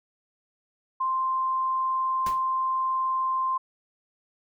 sine tone, 1046.5 Hz, C6, in tune, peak -23 dBFS, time 1-3.58 s, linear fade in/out 10 ms
pink noise with exponential decay, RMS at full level -33 dBFS, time 2.26-2.44 s, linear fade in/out 5 ms, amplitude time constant 37 ms
effects none

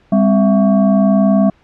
sine tone with frequency modulation, 200.3 Hz, G3, 38 cents sharp, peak -8 dBFS, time 0.12-1.5 s, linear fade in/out 5 ms, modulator 460 Hz, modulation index 0.9, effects pink hiss -52 dBFS RMS until 1.63 s + low-pass 3000 Hz 12 dB/octave

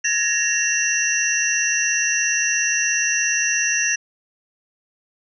sine tone cluster, 1690 / 1847 / 2737 / 5680 / 6060 Hz, G#6 / A#6 / F7 / F8 / F#8, +30 / -16 / -36 / +28 / +40 cents, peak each -24 dBFS, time 0.04-3.96 s, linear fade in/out 10 ms, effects none

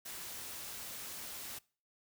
white noise, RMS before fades -45 dBFS, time 0.05-1.59 s, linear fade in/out 10 ms, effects noise-tail reverb RT60 0.4 s tail -23 dB re dry

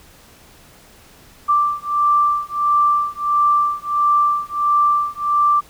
sine beating tone pair, 1175 / 1176.5 Hz, D6 / D6, +1 / +3 cents, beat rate 1.5 Hz, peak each -17 dBFS, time 1.48-5.61 s, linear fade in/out 20 ms, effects pink hiss -47 dBFS RMS until 5.69 s

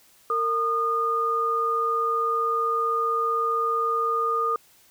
sine tone pair together, 457.7 / 1222 Hz, A#4 / D#6, -32 / -32 cents, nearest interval octave + perfect fourth, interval 1700 cents, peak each -28 / -22 dBFS, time 0.3-4.56 s, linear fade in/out 2 ms, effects white hiss -57 dBFS RMS until 4.9 s

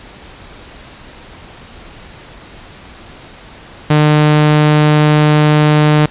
sawtooth tone, 151 Hz, D3, 48 cents sharp, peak -3 dBFS, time 3.9-6.06 s, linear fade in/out 5 ms, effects pink hiss -36 dBFS RMS until 6.1 s + resampled to 8000 Hz

